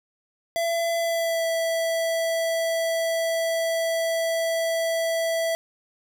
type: tone with pitch glide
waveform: square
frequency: 672 to 659.3 Hz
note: E5 to E5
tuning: +33 to 0 cents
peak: -23 dBFS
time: 0.56-5.55 s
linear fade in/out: 0 ms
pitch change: -33 cents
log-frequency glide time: 0.97-1.46 s
effects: none